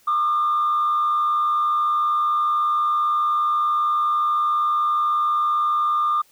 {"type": "tone with frequency modulation", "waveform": "sine", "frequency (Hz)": 1204, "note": "D6", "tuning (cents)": 43, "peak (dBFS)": -16, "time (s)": [0.07, 6.22], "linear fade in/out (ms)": 10, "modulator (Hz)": 86.8, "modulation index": 0.43, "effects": ["tanh soft clip ceiling -14 dBFS", "white hiss -57 dBFS RMS until 6.31 s"]}